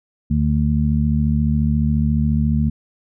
harmonic tone, 74.3 Hz, D2, 21 cents sharp, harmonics 1 / 2 / 3, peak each -19 / -19 / -19 dBFS, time 0.3-2.7 s, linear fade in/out 10 ms, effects none

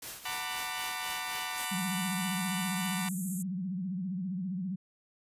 white noise with tremolo, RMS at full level -40 dBFS, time 0.02-1.65 s, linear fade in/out 5 ms, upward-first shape triangle, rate 3.9 Hz, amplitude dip 70%
15% pulse chord, B minor seventh, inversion second, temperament equal with one note detuned, 740 / 903.2 / 987.8 / 1174.7 Hz, F#5 / A5 / B5 / D6, 0 / +45 / 0 / 0 cents, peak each -34 dBFS, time 0.25-3.09 s, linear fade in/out 5 ms
pink band-pass noise, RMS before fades -43 dBFS, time 1.57-3.43 s, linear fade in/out 10 ms, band 6900 to 13000 Hz, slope 96 dB/octave
sine tone with vibrato, 185 Hz, F#3, in tune, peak -32 dBFS, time 1.71-4.76 s, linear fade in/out 10 ms, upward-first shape sine, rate 15 Hz, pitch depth 120 cents each way
effects resampled to 32000 Hz

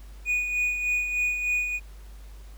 triangle tone with tremolo, 2466 Hz, D#7, 16 cents flat, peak -20 dBFS, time 0.25-1.8 s, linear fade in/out 50 ms, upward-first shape sine, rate 3.3 Hz, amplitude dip 50%, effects added 50 Hz sine -41 dBFS peak until 2.57 s + pink hiss -56 dBFS RMS until 2.57 s

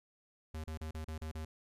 square tone bursts, 78.7 Hz, D#2, 20 cents sharp, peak -40 dBFS, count 7, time 0.54-1.45 s, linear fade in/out 5 ms, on 100 ms, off 35 ms, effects resampled to 32000 Hz + 13-bit

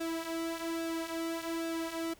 sawtooth tone with flanger, 329.6 Hz, E4, in tune, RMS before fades -36 dBFS, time 0-2.14 s, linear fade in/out 10 ms, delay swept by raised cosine 0.94 to 4.24 ms, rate 1.2 Hz, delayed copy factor -0.65, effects pink hiss -60 dBFS RMS until 2.19 s

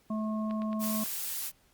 harmonic tone, 216.4 Hz, A3, 29 cents flat, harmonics 1 / 3 / 5, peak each -30 / -40 / -41 dBFS, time 0.1-1.04 s, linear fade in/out 5 ms
click train, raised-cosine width 0.3 ms, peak -30 dBFS, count 6, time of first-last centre 0.51-1.061 s, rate 9.08 Hz
blue noise, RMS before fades -35 dBFS, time 0.79-1.52 s, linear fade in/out 50 ms
effects pink hiss -66 dBFS RMS until 1.73 s + Opus 48 kbps

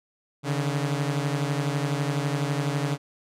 sawtooth beating tone pair, 140 / 152 Hz, C#3 / D#3, +18 / -40 cents, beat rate 12 Hz, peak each -22 / -25 dBFS, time 0.43-2.98 s, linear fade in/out 50 ms, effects low-pass 10000 Hz 12 dB/octave

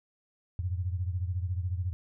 sine beating tone pair, 87.7 / 101.7 Hz, F2 / G#2, +8 / -36 cents, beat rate 14 Hz, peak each -30 / -35 dBFS, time 0.59-1.93 s, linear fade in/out 0 ms, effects none

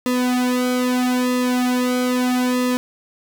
sawtooth tone with flanger, 250.1 Hz, B3, 22 cents sharp, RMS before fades -19 dBFS, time 0.06-2.77 s, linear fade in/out 0 ms, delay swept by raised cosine 1.3 to 2.9 ms, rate 0.78 Hz, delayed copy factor -0.95, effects none

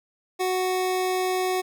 25% pulse tone, 370 Hz, F#4, in tune, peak -19 dBFS, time 0.39-1.62 s, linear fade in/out 20 ms, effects none

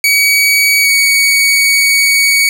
sawtooth tone with pitch glide, 2265 to 2244 Hz, C#7 to C#7, +37 to +21 cents, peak -4 dBFS, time 0.04-2.49 s, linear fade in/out 2 ms, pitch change -16 cents, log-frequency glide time 0.8-0.9 s, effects none

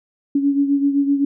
sine beating tone pair, 280 / 287.8 Hz, C#4 / D4, +18 / -35 cents, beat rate 7.8 Hz, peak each -15 / -22 dBFS, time 0.35-1.25 s, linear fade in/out 5 ms, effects none

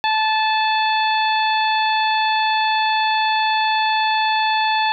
harmonic tone, 872 Hz, A5, 16 cents flat, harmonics 1 / 2 / 3 / 4 / 5, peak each -17 / -24 / -25 / -26 / -29 dBFS, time 0.04-4.92 s, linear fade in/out 0 ms, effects none

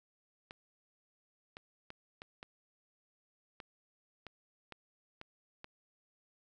clicks, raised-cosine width 0.3 ms, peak -30 dBFS, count 10, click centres 0.509 / 1.569 / 1.904 / 2.219 / 2.429 / 3.602 / 4.267 / 4.723 / 5.214 / 5.644 s, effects none

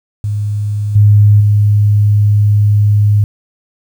sine tone with level steps, 103.83 Hz, G#2, in tune, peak -13 / -3 / -6 dBFS, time 0.24-3.24 s, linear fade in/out 0 ms, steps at 0.95 / 1.4 s, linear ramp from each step 10 ms, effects 7-bit

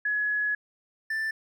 sine / triangle tone pair in turn, 1689 / 1769.3 Hz, G#6 / A6, +29 / +9 cents, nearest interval minor second, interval 80 cents, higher second, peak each -24 / -25 dBFS, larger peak first, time 0.05-0.55 / 1.1-1.31 s, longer first, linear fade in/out 5 ms, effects none

